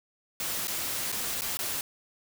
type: noise with dropouts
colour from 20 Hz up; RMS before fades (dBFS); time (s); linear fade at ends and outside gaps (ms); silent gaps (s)
white; -32; 0.4-1.81; 1; 0.672-0.68 / 1.118-1.125 / 1.41-1.419 / 1.571-1.59
effects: none